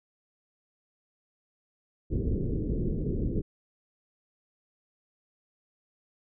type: low-pass noise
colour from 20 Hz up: pink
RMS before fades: -29 dBFS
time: 2.1-3.42 s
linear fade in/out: 20 ms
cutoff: 450 Hz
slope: 48 dB/octave
effects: none